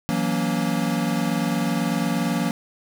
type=chord; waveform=square; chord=F# dominant seventh; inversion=third; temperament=equal with one note detuned; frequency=164.81 / 185 / 233.1 / 282.8 Hz; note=E3 / F#3 / A#3 / C#4; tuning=0 / 0 / 0 / +35 cents; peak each=-28 / -27 / -26 / -29 dBFS; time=0.09-2.51 s; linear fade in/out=0 ms; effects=none